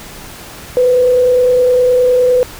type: tone with frequency modulation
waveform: sine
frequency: 499.3 Hz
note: B4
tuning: 19 cents sharp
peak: -7 dBFS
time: 0.77-2.43 s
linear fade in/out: 0 ms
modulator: 29.8 Hz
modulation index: 0.27
effects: pink hiss -32 dBFS RMS until 2.59 s

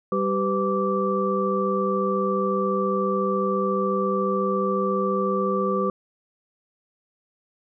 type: tone cluster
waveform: sine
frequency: 195.8 / 387.8 / 502 / 1166 Hz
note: G3 / G4 / B4 / D6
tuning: -2 / -19 / +28 / -13 cents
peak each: -26 dBFS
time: 0.12-5.9 s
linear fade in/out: 2 ms
effects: none

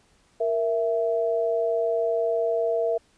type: tone pair together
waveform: sine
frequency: 466.2 / 661.6 Hz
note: A#4 / E5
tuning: 0 / +6 cents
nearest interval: tritone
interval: 606 cents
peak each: -24 dBFS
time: 0.4-2.98 s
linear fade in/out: 10 ms
effects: pink hiss -62 dBFS RMS until 3.17 s + resampled to 22050 Hz

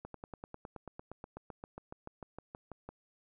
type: slowing click train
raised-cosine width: 1 ms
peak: -30 dBFS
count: 23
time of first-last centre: 0.05-2.89 s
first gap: 93 ms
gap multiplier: 1.03
effects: none

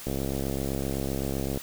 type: click train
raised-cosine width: 2 ms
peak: -17 dBFS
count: 103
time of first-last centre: 0.07-1.574 s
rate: 67.8 Hz
effects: white hiss -42 dBFS RMS until 1.62 s

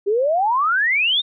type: exponential sweep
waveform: sine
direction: up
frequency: 386.6 to 3736 Hz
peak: -15 dBFS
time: 0.06-1.22 s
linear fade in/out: 20 ms
effects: none

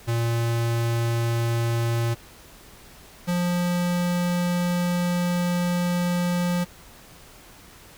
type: tone pair in turn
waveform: square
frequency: 116.54 / 176.28 Hz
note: A#2 / F3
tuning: 0 / +16 cents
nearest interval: perfect fifth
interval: 716 cents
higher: second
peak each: -22 dBFS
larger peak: neither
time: 0.07-2.15 / 3.27-6.65 s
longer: second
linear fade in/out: 20 ms
effects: pink hiss -48 dBFS RMS until 7.97 s

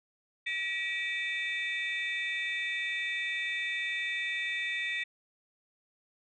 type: tone cluster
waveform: sine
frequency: 1925 / 2316 / 2577 / 3590 Hz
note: B6 / D7 / E7 / A7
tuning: -45 / -25 / -40 / +34 cents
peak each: -33 / -35 / -39 / -38 dBFS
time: 0.46-5.04 s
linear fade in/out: 10 ms
effects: tanh soft clip ceiling -24 dBFS

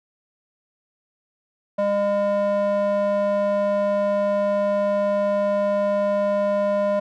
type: tone with band-pass filter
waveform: square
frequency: 202.6 Hz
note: G#3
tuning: 43 cents flat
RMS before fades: -21 dBFS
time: 1.78-7 s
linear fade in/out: 10 ms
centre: 680 Hz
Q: 3.5
effects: none

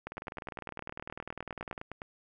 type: two click trains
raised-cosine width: 0.5 ms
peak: -24 / -24 dBFS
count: 35 / 19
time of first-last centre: 0.07-1.779 / 0.18-2.019 s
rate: 19.9 / 9.79 Hz
effects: none

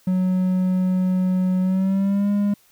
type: tone with pitch glide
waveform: triangle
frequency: 184.6 to 203.6 Hz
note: F#3 to G#3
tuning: -4 to -34 cents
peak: -15 dBFS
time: 0.07-2.54 s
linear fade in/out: 5 ms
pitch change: +170 cents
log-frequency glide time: 1.61-2.3 s
effects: white hiss -57 dBFS RMS until 2.71 s

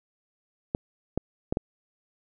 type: clicks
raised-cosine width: 2 ms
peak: -12 dBFS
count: 4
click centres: 0.749 / 1.176 / 1.525 / 1.571 s
effects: none

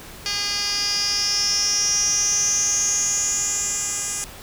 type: tone with band-pass filter sweep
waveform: 10% pulse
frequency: 407.3 Hz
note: G#4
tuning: 34 cents flat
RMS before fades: -22 dBFS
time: 0.26-4.24 s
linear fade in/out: 0 ms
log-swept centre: 4400 to 8000 Hz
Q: 9.4
effects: pink hiss -40 dBFS RMS until 4.42 s

